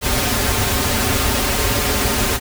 pink noise with comb filter, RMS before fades -18 dBFS, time 0.01-2.4 s, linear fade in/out 50 ms, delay 6.1 ms, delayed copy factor -0.85, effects none

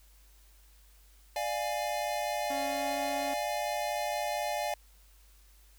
square chord, D diminished, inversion none, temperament equal with one note detuned, 594.2 / 698.5 / 830.6 Hz, D5 / F5 / Ab5, +20 / 0 / 0 cents, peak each -36 dBFS, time 1.36-4.74 s, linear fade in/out 2 ms
sawtooth tone with pitch glide, 277.2 to 279.3 Hz, C#4 to C#4, 0 to +13 cents, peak -34 dBFS, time 2.5-3.34 s, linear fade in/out 5 ms, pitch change +13 cents, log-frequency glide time 2.66-2.97 s
effects added 50 Hz sine -57 dBFS peak until 5.78 s + white hiss -64 dBFS RMS until 5.78 s

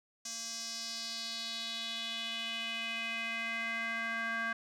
square tone with band-pass filter sweep, 228.5 Hz, A#3, 34 cents flat, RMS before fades -38 dBFS, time 0.25-4.53 s, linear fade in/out 5 ms, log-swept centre 6100 to 1600 Hz, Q 3.6, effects none

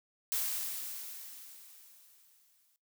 blue noise with exponential decay, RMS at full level -32 dBFS, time 0.32-2.76 s, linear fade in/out 0 ms, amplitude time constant 530 ms, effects noise-tail reverb RT60 0.2 s tail -19 dB re dry

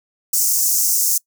pink high-pass noise, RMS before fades -17 dBFS, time 0.33-1.18 s, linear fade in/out 5 ms, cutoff 5700 Hz, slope 48 dB/octave, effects noise-tail reverb RT60 0.1 s tail -24 dB re dry

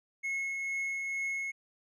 triangle tone with tremolo, 2177 Hz, C#7, 32 cents flat, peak -29 dBFS, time 0.23-1.52 s, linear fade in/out 20 ms, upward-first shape triangle, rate 2.2 Hz, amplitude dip 30%, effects resampled to 24000 Hz

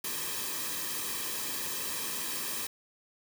white noise with comb filter, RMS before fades -35 dBFS, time 0.04-2.67 s, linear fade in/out 5 ms, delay 1.4 ms, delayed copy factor -0.7, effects none

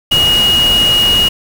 sine tone in noise, 2881 Hz, F#7, 47 cents flat, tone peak -8 dBFS, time 0.11-1.29 s, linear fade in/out 10 ms, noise pink, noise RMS -19 dBFS, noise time 0.11-1.29 s, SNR +8 dB, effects none

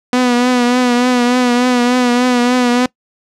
sawtooth tone with vibrato, 246.6 Hz, B3, 2 cents flat, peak -6 dBFS, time 0.13-2.86 s, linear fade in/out 2 ms, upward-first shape triangle, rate 3.4 Hz, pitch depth 48 cents each way, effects noise-tail reverb RT60 0.1 s tail -22 dB re dry + low-pass 7000 Hz 12 dB/octave

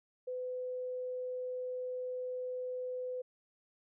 sine tone, 504 Hz, B4, 35 cents sharp, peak -36 dBFS, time 0.27-3.22 s, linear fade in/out 10 ms, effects none

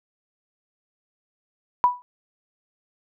sine tone with exponential decay, 984 Hz, B5, 7 cents flat, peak -10 dBFS, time 1.84-2.02 s, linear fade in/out 0 ms, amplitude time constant 39 ms, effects none

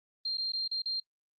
sine tone with dropouts, 4186 Hz, C8, in tune, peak -30 dBFS, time 0.25-1 s, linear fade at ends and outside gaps 5 ms, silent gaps 0.373-0.38 / 0.521-0.533 / 0.678-0.713 / 0.82-0.857 s, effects noise-tail reverb RT60 0.1 s tail -22 dB re dry + Opus 32 kbps

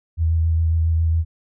sine tone with vibrato, 81.6 Hz, E2, 17 cents flat, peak -15 dBFS, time 0.17-1.25 s, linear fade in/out 50 ms, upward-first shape sine, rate 7.3 Hz, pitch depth 20 cents each way, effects none

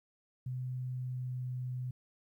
sine tone with pitch glide, 127.2 to 126.25 Hz, C3 to B2, -48 to +39 cents, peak -35 dBFS, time 0.46-1.91 s, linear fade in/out 5 ms, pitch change -13 cents, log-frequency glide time 0.71-1.52 s, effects 12-bit

